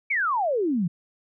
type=exponential sweep; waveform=sine; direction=down; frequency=2349 to 160 Hz; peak=-21 dBFS; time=0.1-0.88 s; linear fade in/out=10 ms; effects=none